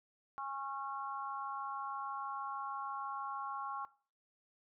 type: harmonic tone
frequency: 273.7 Hz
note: C#4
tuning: 22 cents flat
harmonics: 3 / 4 / 5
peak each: -44 / -42 / -46 dBFS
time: 0.38-3.85 s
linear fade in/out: 0 ms
effects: noise-tail reverb RT60 0.4 s tail -19 dB re dry